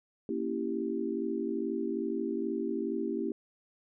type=chord; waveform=sine; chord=A# diminished seventh; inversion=none; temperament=equal; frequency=233.1 / 277.2 / 329.6 / 392 Hz; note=A#3 / C#4 / E4 / G4; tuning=0 / 0 / 0 / 0 cents; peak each=-36 / -37 / -35 / -35 dBFS; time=0.29-3.32 s; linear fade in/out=2 ms; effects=none